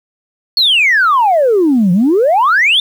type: exponential two-way sweep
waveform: sine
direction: down then up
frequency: 4447 to 170 to 3649 Hz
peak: -6 dBFS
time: 0.57-2.8 s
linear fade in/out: 2 ms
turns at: 1.92 s
effects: tanh soft clip ceiling -4 dBFS + 7-bit